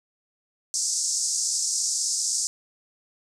white band-pass noise, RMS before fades -26 dBFS, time 0.74-2.47 s, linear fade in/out 0 ms, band 5100 to 8300 Hz, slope 48 dB/octave, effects none

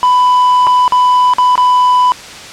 triangle tone with dropouts, 996 Hz, B5, 14 cents sharp, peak -4 dBFS, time 0.03-2.12 s, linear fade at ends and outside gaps 0 ms, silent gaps 0.668-0.672 / 0.879-0.922 / 1.336-1.384 / 1.555-1.578 s, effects white hiss -29 dBFS RMS until 2.52 s + low-pass 6000 Hz 12 dB/octave

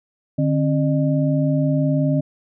sine tone cluster, 149.6 / 268.5 / 606 Hz, D3 / C4 / D#5, +32 / +45 / -46 cents, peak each -18 / -20 / -25 dBFS, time 0.38-2.21 s, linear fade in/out 10 ms, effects none

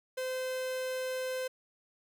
45% pulse tone, 515 Hz, C5, 28 cents flat, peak -33 dBFS, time 0.17-1.48 s, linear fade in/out 10 ms, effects none

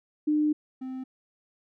sine / triangle tone pair in turn, 301.6 / 259.7 Hz, D4 / C4, +46 / -13 cents, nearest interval minor third, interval 259 cents, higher first, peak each -21 / -31 dBFS, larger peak first, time 0.27-0.53 / 0.81-1.04 s, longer first, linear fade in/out 10 ms, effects none

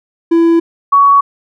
triangle / sine tone pair in turn, 333.9 / 1123.1 Hz, E4 / C#6, +22 / +22 cents, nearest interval octave + major sixth, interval 2100 cents, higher second, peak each -4 dBFS, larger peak neither, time 0.31-0.6 / 0.92-1.21 s, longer neither, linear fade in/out 10 ms, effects none

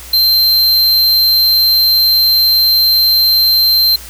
square tone, 4135 Hz, C8, 21 cents flat, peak -8 dBFS, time 0.13-3.96 s, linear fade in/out 5 ms, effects added 60 Hz sine -34 dBFS peak until 4.09 s + white hiss -33 dBFS RMS until 4.09 s

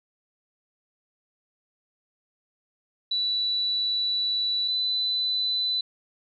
sine tone pair in turn, 3951 / 3999 Hz, B7 / B7, 0 / +21 cents, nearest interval unison, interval 21 cents, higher second, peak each -23 dBFS, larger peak neither, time 3.11-4.68 / 4.68-5.81 s, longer first, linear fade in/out 5 ms, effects none

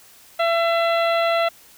harmonic tone, 672 Hz, E5, 33 cents sharp, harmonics 1 / 2 / 3 / 4 / 5 / 6, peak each -18 / -24 / -28 / -30 / -32 / -34 dBFS, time 0.39-1.49 s, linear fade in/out 10 ms, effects white hiss -49 dBFS RMS until 1.77 s

